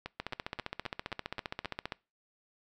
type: two click trains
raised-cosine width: 0.3 ms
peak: -22 / -19 dBFS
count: 7 / 27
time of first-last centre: 0.06-1.647 / 0.2-1.922 s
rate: 3.78 / 15.1 Hz
effects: noise-tail reverb RT60 0.3 s tail -23 dB re dry